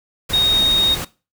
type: tone in noise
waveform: sine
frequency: 3729 Hz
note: A#7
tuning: in tune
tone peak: -12 dBFS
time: 0.33-0.95 s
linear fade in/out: 10 ms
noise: pink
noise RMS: -26 dBFS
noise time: 0.29-1.05 s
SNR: +11 dB
effects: noise-tail reverb RT60 0.3 s tail -19 dB re dry